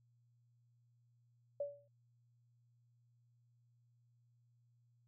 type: tone with exponential decay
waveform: sine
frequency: 573 Hz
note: D5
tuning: 43 cents flat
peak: -34 dBFS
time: 1.6-1.88 s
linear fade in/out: 5 ms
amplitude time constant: 60 ms
effects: added 119 Hz sine -70 dBFS peak until 5.07 s